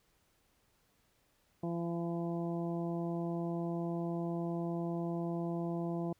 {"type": "harmonic tone with a mistuned harmonic", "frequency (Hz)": 170, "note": "F3", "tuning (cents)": -46, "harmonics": [1, 2, 3, 4, 5, 6], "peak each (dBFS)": [-36, -38, -47, -43, -51, -52], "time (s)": [1.63, 6.13], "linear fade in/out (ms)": 5, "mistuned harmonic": 6, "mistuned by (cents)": -18, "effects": ["pink hiss -73 dBFS RMS until 6.19 s"]}